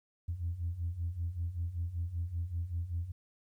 sine beating tone pair, 82.41 / 87.61 Hz, E2 / F2, 0 / +6 cents, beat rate 5.2 Hz, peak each -38 / -34 dBFS, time 0.28-3.12 s, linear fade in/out 10 ms, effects tanh soft clip ceiling -27 dBFS + 12-bit

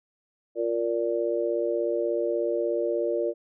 sine chord, Bb major, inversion second, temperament just, 349.6 / 466.2 / 582.7 Hz, F4 / Bb4 / D5, +2 / 0 / -14 cents, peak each -28 dBFS, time 0.55-3.34 s, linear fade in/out 50 ms, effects none

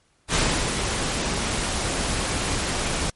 pink noise with ADSR envelope, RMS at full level -20 dBFS, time 0.28-3.1 s, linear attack 65 ms, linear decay 320 ms, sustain -5 dB, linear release 5 ms, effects pink hiss -64 dBFS RMS until 3.15 s + MP3 48 kbps

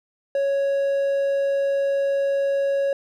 triangle tone, 554.4 Hz, C#5, in tune, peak -17 dBFS, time 0.35-2.93 s, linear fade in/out 2 ms, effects none

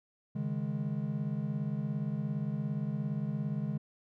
triangle chord, C# suspended second, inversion none, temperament just, 138.59 / 155.92 / 207.9 Hz, C#3 / D#3 / G#3, 0 / +4 / +2 cents, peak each -34 dBFS, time 0.35-3.78 s, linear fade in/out 10 ms, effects none

